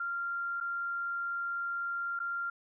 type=tone with dropouts; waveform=sine; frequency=1388 Hz; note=F6; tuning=11 cents flat; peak=-32 dBFS; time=0-2.5 s; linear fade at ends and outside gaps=5 ms; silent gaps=0.603-0.609 / 2.192-2.2 s; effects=none